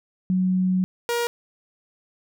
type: tone pair in turn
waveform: sine / sawtooth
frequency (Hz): 185 / 473.9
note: F#3 / A#4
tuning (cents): 0 / +28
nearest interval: octave + major third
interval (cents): 1628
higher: second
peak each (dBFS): -18 / -18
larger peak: neither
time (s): 0.3-0.84 / 1.09-1.27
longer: first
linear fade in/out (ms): 0
effects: none